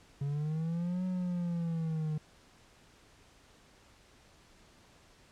triangle linear two-way sweep, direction up then down, 138.59 to 185.3 to 152 Hz, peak -29 dBFS, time 0.21-2.18 s, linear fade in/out 5 ms, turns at 1.05 s, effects pink hiss -61 dBFS RMS until 5.31 s + low-pass 8000 Hz 12 dB/octave

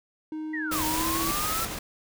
triangle tone with pitch glide, 311.1 to 326.6 Hz, D#4 to E4, 0 to -16 cents, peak -29 dBFS, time 0.32-1.31 s, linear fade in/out 2 ms, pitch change +84 cents, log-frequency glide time 0.89-1.1 s
sine linear two-way sweep, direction down then up, 1975.5 to 911 to 1344 Hz, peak -30 dBFS, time 0.53-1.65 s, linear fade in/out 10 ms, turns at 0.84 s
pink noise with tremolo, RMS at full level -33 dBFS, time 0.71-1.79 s, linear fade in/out 5 ms, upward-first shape sine, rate 14 Hz, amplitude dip 25%
white high-pass noise, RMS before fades -31 dBFS, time 0.72-1.65 s, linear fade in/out 0 ms, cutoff 510 Hz, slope 96 dB/octave
effects none

